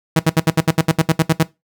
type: tone bursts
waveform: sawtooth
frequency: 160.7 Hz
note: E3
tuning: 44 cents flat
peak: -6 dBFS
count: 13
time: 0.16-1.431 s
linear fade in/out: 5 ms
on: 35 ms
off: 68 ms
effects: noise-tail reverb RT60 0.2 s tail -19 dB re dry

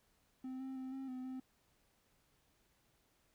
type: tone with pitch steps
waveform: triangle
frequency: 259.1 / 264.3 / 260.4 / 267 / 255.2 / 259.3 Hz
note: C4 / C4 / C4 / C4 / C4 / C4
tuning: -17 / +18 / -8 / +35 / -43 / -15 cents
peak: -40 dBFS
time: 0.44-1.4 s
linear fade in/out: 5 ms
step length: 160 ms
effects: pink hiss -75 dBFS RMS until 3.34 s

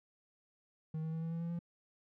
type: tone with pitch steps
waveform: triangle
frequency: 157.8 / 159.91 / 162.05 / 164.22 / 166.41 / 168.64 / 170.89 Hz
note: D#3 / D#3 / E3 / E3 / E3 / E3 / F3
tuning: +25 / +48 / -29 / -6 / +17 / +40 / -37 cents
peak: -34 dBFS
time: 0.94-1.591 s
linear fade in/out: 5 ms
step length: 93 ms
effects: none

